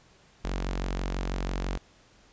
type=tone with notch filter; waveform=sawtooth; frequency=46.09 Hz; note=F#1; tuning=6 cents flat; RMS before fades=-31 dBFS; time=0.44-1.78 s; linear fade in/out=10 ms; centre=93 Hz; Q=1.1; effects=pink hiss -59 dBFS RMS until 2.32 s + resampled to 16000 Hz